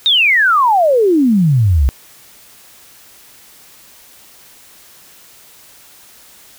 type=exponential sweep; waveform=sine; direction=down; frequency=3786 to 61.4 Hz; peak=-8 dBFS; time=0.06-1.89 s; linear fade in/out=0 ms; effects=white hiss -43 dBFS RMS until 6.58 s